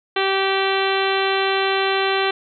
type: harmonic tone with a mistuned harmonic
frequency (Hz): 387.6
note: G4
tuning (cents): -20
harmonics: 1 / 2 / 3 / 4 / 5 / 6 / 7 / 8 / 9 / 10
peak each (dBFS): -21 / -24 / -26 / -27 / -28 / -29 / -29 / -30 / -31 / -31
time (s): 0.16-2.31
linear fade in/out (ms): 5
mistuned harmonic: 10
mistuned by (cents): +64
effects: none